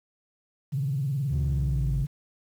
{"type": "tone with vibrato", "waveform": "sine", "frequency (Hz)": 137.5, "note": "C#3", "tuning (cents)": -14, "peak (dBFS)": -24, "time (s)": [0.72, 2.07], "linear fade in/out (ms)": 20, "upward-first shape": "sine", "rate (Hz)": 19, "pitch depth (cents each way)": 170}
{"type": "linear sweep", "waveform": "triangle", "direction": "down", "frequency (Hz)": [78.1, 48.79], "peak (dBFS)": -23, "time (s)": [1.29, 2.06], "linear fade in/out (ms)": 50}
{"effects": ["tanh soft clip ceiling -18 dBFS", "9-bit"]}